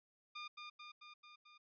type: tone with echo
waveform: 15% pulse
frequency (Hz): 1209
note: D6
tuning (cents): +50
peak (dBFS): -39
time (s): 0.35-0.48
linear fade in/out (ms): 10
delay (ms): 220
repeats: 5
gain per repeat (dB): -3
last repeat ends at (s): 1.58
effects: resampled to 11025 Hz